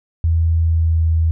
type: tone with pitch glide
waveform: sine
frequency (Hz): 82.2 to 81.26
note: E2 to E2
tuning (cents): -4 to -24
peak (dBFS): -12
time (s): 0.24-1.31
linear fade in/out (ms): 0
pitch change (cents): -20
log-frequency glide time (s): 0.59-1.05
effects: none